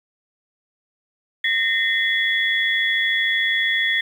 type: tone cluster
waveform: sine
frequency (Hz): 1837 / 2050 / 3384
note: A#6 / C7 / G#7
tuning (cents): -26 / -36 / +32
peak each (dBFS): -20 / -23 / -23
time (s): 1.44-4.01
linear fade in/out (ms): 5
effects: 8-bit